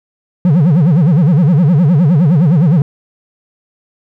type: tone with vibrato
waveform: triangle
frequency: 159.8 Hz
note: D#3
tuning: 47 cents sharp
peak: -4 dBFS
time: 0.45-2.82 s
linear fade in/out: 2 ms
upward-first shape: sine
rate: 9.7 Hz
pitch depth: 270 cents each way
effects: none